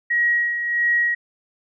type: tone with tremolo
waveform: sine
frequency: 1900 Hz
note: A#6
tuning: 33 cents sharp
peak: -15 dBFS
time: 0.1-1.15 s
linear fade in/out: 10 ms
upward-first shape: sine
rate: 1.5 Hz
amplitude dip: 55%
effects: none